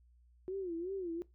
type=tone with vibrato; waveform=sine; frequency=360 Hz; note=F#4; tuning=47 cents flat; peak=-36 dBFS; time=0.48-1.22 s; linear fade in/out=0 ms; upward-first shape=sine; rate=2.7 Hz; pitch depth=150 cents each way; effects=noise-tail reverb RT60 0.2 s tail -20 dB re dry + added 60 Hz sine -62 dBFS peak until 1.34 s